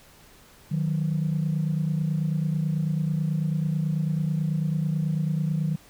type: tone pair together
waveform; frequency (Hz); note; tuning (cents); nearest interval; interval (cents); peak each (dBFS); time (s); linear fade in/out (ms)
sine; 154 / 183.14; D#3 / F#3; -17 / -17; minor third; 300; -23 / -27; 0.71-5.76; 10
effects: tanh soft clip ceiling -17 dBFS + pink hiss -53 dBFS RMS until 5.89 s